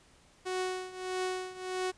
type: tone with tremolo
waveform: sawtooth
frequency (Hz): 370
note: F#4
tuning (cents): 0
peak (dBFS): -26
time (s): 0.45-1.92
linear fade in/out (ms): 20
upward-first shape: triangle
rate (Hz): 1.6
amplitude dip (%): 85
effects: pink hiss -62 dBFS RMS until 1.97 s + resampled to 22050 Hz